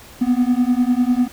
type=beating tone pair; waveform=triangle; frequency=242.4 / 252.4 Hz; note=B3 / B3; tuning=-32 / +38 cents; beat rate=10 Hz; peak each=-15 dBFS; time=0.21-1.28 s; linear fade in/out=10 ms; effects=pink hiss -42 dBFS RMS until 1.32 s